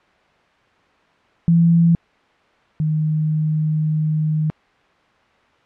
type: tone pair in turn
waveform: sine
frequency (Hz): 168.1 / 154.87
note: E3 / D#3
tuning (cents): +34 / -8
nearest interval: minor second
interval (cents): 142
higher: first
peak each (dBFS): -10 / -16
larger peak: first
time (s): 1.48-1.95 / 2.8-4.5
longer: second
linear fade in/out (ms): 0
effects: white hiss -55 dBFS RMS until 5.65 s + low-pass 2000 Hz 12 dB/octave